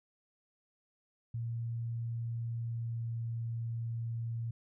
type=tone with pitch glide; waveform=sine; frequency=116.3 to 115.56 Hz; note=A#2 to A#2; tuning=-4 to -15 cents; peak=-34 dBFS; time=1.34-4.51 s; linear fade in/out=5 ms; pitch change=-11 cents; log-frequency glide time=2.61-3.11 s; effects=none